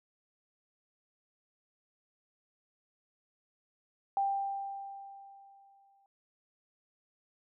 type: tone with exponential decay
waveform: sine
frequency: 790 Hz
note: G5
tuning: 13 cents sharp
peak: -26 dBFS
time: 4.17-6.06 s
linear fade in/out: 1 ms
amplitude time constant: 410 ms
effects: none